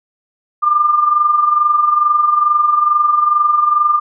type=tone with amplitude modulation; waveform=sine; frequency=1199 Hz; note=D6; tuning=36 cents sharp; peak=-7 dBFS; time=0.62-4 s; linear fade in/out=20 ms; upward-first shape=sine; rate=22.3 Hz; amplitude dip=60%; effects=none